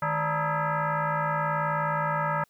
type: tone with frequency modulation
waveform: sine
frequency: 155.56 Hz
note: D#3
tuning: in tune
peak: -24 dBFS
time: 0.02-2.44 s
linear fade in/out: 5 ms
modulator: 370 Hz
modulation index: 4
effects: white hiss -68 dBFS RMS until 2.49 s